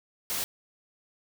white noise, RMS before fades -31 dBFS, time 0.3-0.44 s, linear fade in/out 0 ms, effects none

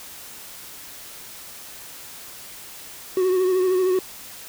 triangle tone with vibrato, 370 Hz, F#4, in tune, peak -15 dBFS, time 3.17-3.99 s, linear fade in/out 2 ms, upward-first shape triangle, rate 13 Hz, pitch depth 47 cents each way, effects white hiss -40 dBFS RMS until 4.48 s

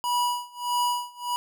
square tone with tremolo, 974 Hz, B5, 24 cents flat, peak -22 dBFS, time 0.04-1.36 s, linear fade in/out 0 ms, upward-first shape sine, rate 1.6 Hz, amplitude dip 95%, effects none

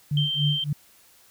sine tone with tremolo, 146.83 Hz, D3, in tune, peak -19 dBFS, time 0.11-0.73 s, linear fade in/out 5 ms, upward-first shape sine, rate 3.5 Hz, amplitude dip 100%
sine tone, 3136 Hz, G7, in tune, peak -24 dBFS, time 0.17-0.64 s, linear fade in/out 2 ms
effects white hiss -56 dBFS RMS until 1.3 s

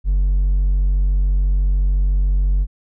sine tone with hard clipping, 46.99 Hz, F#1, 28 cents sharp, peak -14 dBFS, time 0.04-2.67 s, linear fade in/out 50 ms, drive 2 dB, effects none

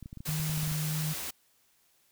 clicks, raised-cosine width 5 ms, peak -30 dBFS, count 12, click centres 0.027 / 0.059 / 0.129 / 0.173 / 0.205 / 0.291 / 0.399 / 0.499 / 0.576 / 0.632 / 0.677 / 0.716 s
white noise, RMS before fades -37 dBFS, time 0.25-1.31 s, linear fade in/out 10 ms
sine tone with vibrato, 154.5 Hz, D#3, 12 cents flat, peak -30 dBFS, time 0.27-1.14 s, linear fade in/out 20 ms, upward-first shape triangle, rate 1.7 Hz, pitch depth 11 cents each way
effects white hiss -68 dBFS RMS until 2.11 s

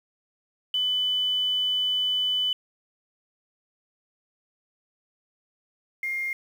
sine tone pair in turn, 3000 / 2121 Hz, F#7 / C7, +23 / +23 cents, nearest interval tritone, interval 600 cents, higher first, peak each -22 / -26 dBFS, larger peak first, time 0.74-2.53 / 6.03-6.33 s, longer first, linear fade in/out 2 ms, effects 8-bit

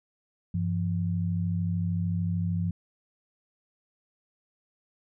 sine tone pair together, 97.48 / 170.8 Hz, G2 / F3, -9 / -38 cents, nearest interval minor seventh, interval 971 cents, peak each -28 dBFS, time 0.54-2.71 s, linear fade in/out 5 ms, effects none

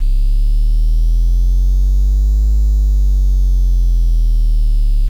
triangle linear two-way sweep, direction up then down, 33.03 to 51.9 to 34.99 Hz, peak -5 dBFS, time 0-5.09 s, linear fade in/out 20 ms, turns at 2.53 s, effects tanh soft clip ceiling -4 dBFS + 7-bit

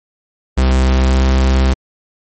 45% pulse tone with pitch glide, 65 to 65.57 Hz, C2 to C2, -11 to +4 cents, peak -9 dBFS, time 0.57-1.74 s, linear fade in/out 10 ms, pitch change +15 cents, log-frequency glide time 0.86-1.32 s, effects MP3 32 kbps

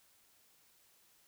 silence, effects white hiss -68 dBFS RMS until 1.27 s

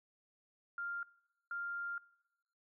sine tone bursts at uneven times, 1396.9 Hz, F6, in tune, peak -38 dBFS, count 2, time 0.78-1.03 / 1.51-1.98 s, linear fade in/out 2 ms, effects noise-tail reverb RT60 1.0 s tail -22 dB re dry

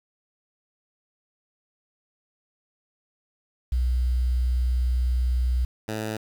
sine / 10% pulse tone pair in turn, 62 / 108.61 Hz, B1 / A2, +7 / -22 cents, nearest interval minor seventh, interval 971 cents, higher second, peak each -20 dBFS, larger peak neither, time 3.72-5.65 / 5.88-6.17 s, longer first, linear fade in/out 5 ms, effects 8-bit

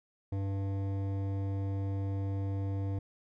triangle tone with hard clipping, 98 Hz, G2, in tune, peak -33 dBFS, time 0.32-2.99 s, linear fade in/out 5 ms, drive 17 dB, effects none

